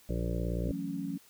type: harmonic tone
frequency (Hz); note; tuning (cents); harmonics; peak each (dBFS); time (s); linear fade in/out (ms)
58.27; A#1; 0; 1 / 2 / 3 / 5 / 6 / 7 / 8 / 9 / 10; -33 / -37 / -36 / -42 / -43 / -45 / -44 / -44 / -44; 0.09-0.72; 5
type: chord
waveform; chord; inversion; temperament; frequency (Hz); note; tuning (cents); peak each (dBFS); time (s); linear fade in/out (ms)
sine; F# minor seventh; third; equal; 164.81 / 185 / 220 / 277.2; E3 / F#3 / A3 / C#4; 0 / 0 / 0 / 0; -41 / -38 / -42 / -36; 0.65-1.18; 10
effects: white hiss -60 dBFS RMS until 1.29 s